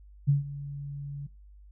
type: tone with ADSR envelope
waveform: sine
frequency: 141.8 Hz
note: C#3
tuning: 40 cents sharp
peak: -17 dBFS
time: 0.27-1.27 s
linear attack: 23 ms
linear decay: 140 ms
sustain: -17 dB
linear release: 10 ms
effects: noise-tail reverb RT60 0.2 s tail -20 dB re dry + added 50 Hz sine -49 dBFS peak until 1.71 s